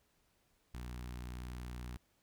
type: tone with notch filter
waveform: sawtooth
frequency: 61.1 Hz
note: B1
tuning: 18 cents flat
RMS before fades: -45 dBFS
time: 0.74-1.97 s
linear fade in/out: 0 ms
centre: 520 Hz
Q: 1.2
effects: pink hiss -75 dBFS RMS until 2.22 s